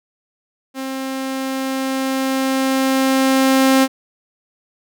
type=tone with level ramp; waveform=sawtooth; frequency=265.7 Hz; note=C4; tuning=27 cents sharp; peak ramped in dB=-20 to -6 dBFS; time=0.74-3.88 s; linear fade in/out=50 ms; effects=none

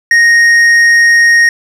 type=tone with tanh clipping; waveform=triangle; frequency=1864.7 Hz; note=A#6; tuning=in tune; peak=-5 dBFS; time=0.11-1.49 s; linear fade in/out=2 ms; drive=11 dB; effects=none

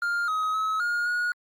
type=tone with pitch steps; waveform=triangle; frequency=1403 / 1266 / 1286 / 1426 / 1447 Hz; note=F6 / D#6 / E6 / F6 / F#6; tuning=+8 / +30 / -43 / +36 / -39 cents; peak=-22 dBFS; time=0.02-1.32 s; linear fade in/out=2 ms; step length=260 ms; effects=Opus 32 kbps

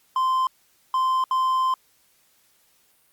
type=tone bursts at uneven times; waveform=triangle; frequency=1039 Hz; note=C6; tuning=12 cents flat; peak=-17 dBFS; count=3; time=0.16-0.47 / 0.94-1.24 / 1.31-1.74 s; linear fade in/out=2 ms; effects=white hiss -62 dBFS RMS until 3.12 s + Opus 48 kbps

